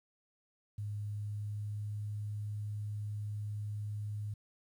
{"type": "tone with pitch glide", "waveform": "sine", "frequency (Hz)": [103.8, 104.52], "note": ["G#2", "G#2"], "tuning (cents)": [0, 12], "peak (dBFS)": -36, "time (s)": [0.78, 4.34], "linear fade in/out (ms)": 5, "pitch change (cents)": 12, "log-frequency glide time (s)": [1.03, 1.94], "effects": ["11-bit"]}